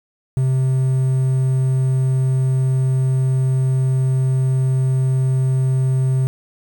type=tone with quantisation; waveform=triangle; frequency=130.81 Hz; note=C3; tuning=in tune; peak=-12 dBFS; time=0.37-6.27 s; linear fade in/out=0 ms; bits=7; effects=none